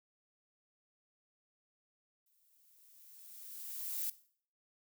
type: noise with exponential growth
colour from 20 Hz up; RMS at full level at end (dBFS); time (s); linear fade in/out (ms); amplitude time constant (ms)
violet; -36; 2.26-4.1; 5; 400
effects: noise-tail reverb RT60 0.5 s tail -17 dB re dry